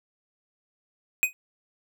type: tone with exponential decay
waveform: square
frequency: 2500 Hz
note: D#7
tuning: 8 cents sharp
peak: -15 dBFS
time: 1.23-1.33 s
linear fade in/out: 0 ms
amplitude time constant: 21 ms
effects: none